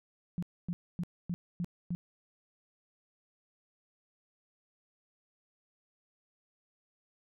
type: tone bursts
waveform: sine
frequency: 174.61 Hz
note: F3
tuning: in tune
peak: -31 dBFS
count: 6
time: 0.38-1.95 s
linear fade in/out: 0 ms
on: 45 ms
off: 260 ms
effects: none